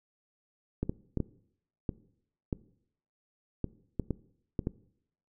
clicks, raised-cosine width 3 ms, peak -17 dBFS, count 11, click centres 0.83 / 0.895 / 1.173 / 1.203 / 1.892 / 2.528 / 3.643 / 3.997 / 4.107 / 4.592 / 4.671 s, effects noise-tail reverb RT60 0.7 s tail -20 dB re dry

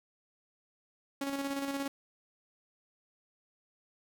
sawtooth tone with tremolo, 277.2 Hz, C#4, in tune, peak -28 dBFS, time 1.21-1.88 s, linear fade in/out 5 ms, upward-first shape square, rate 17 Hz, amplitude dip 40%, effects none

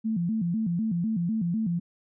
sine tone with vibrato, 195 Hz, G3, 9 cents flat, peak -24 dBFS, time 0.04-1.8 s, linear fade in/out 20 ms, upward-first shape square, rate 4 Hz, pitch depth 220 cents each way, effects none

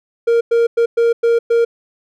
triangle tone bursts at uneven times, 466.2 Hz, A#4, in tune, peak -8 dBFS, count 6, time 0.27-0.41 / 0.51-0.67 / 0.77-0.86 / 0.97-1.13 / 1.23-1.39 / 1.5-1.65 s, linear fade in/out 10 ms, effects none

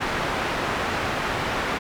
white low-pass noise, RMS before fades -26 dBFS, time 0-1.79 s, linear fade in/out 20 ms, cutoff 1700 Hz, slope 12 dB/octave, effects none

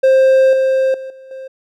triangle tone with level steps, 528 Hz, C5, 16 cents sharp, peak -5 / -9 / -23 / -33 / -25 dBFS, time 0.03-1.48 s, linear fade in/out 10 ms, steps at 0.53 / 0.94 / 1.1 / 1.31 s, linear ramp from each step 2 ms, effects none

